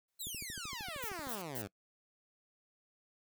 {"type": "noise with exponential growth", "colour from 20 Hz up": "white", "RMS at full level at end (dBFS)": -48, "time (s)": [0.08, 1.42], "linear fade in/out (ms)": 5, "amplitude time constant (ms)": 290}
{"type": "exponential sweep", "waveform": "10% pulse", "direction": "down", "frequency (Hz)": [4186, 92.5], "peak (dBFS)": -33, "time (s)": [0.19, 1.68], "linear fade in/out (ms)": 20}
{"type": "click train", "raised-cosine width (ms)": 3, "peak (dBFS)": -36, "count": 14, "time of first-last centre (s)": [0.27, 1.27], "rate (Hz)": 13}
{"type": "noise bursts", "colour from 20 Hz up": "violet", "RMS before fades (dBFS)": -42, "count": 3, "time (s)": [1.02, 1.622], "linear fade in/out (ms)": 10, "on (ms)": 74, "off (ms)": 190}
{"effects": ["noise-tail reverb RT60 0.1 s tail -22 dB re dry"]}